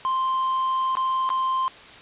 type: tone with dropouts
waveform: triangle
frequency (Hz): 1046.5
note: C6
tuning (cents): 0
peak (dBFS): -19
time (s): 0.05-1.68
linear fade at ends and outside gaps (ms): 0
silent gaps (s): 0.953-0.97 / 1.291-1.302
effects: white hiss -44 dBFS RMS until 2.01 s + resampled to 8000 Hz